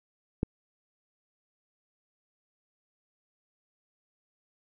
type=click; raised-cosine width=3 ms; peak=-13 dBFS; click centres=0.431 s; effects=none